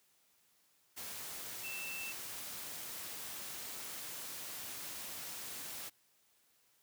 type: tone in noise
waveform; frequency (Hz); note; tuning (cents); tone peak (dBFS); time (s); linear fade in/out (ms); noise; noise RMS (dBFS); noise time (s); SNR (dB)
sine; 2666; E7; +19; -42; 1.63-2.13; 20; white; -45; 0.96-5.9; 0
effects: white hiss -72 dBFS RMS until 6.82 s + high-pass 80 Hz 12 dB/octave